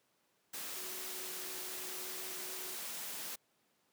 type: tone in noise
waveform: sine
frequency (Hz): 370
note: F#4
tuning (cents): 0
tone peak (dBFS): -53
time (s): 0.76-2.76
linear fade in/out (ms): 10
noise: white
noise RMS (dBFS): -43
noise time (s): 0.53-3.36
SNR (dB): -13
effects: pink hiss -75 dBFS RMS until 3.92 s + high-pass 200 Hz 12 dB/octave